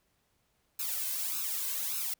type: noise with flanger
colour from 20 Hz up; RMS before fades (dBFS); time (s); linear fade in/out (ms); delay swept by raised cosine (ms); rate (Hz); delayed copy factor
blue; -34; 0.79-2.14; 5; 0.76 to 1.96; 1.7; +0.85
effects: pink hiss -74 dBFS RMS until 2.19 s